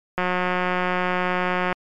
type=click train; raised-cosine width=0.5 ms; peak=-8 dBFS; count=281; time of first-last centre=0.18-1.727 s; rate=181 Hz; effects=MP3 96 kbps